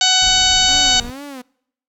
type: harmonic tone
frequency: 747 Hz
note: F#5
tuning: 16 cents sharp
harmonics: 1 / 2 / 3 / 4 / 5 / 6 / 7 / 8 / 9 / 10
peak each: -21 / -23 / -27 / -17 / -18 / -18 / -29 / -21 / -25 / -24 dBFS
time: 0.01-1 s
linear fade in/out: 2 ms
type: noise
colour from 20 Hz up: brown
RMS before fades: -30 dBFS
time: 0.22-1.1 s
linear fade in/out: 0 ms
type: tone with vibrato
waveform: sawtooth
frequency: 261.6 Hz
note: C4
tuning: in tune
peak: -26 dBFS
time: 0.68-1.42 s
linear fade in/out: 10 ms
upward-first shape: sine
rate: 2.2 Hz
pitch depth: 170 cents each way
effects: noise-tail reverb RT60 0.7 s tail -25 dB re dry